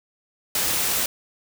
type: noise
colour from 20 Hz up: white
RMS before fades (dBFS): -23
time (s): 0.55-1.06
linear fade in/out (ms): 2
effects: none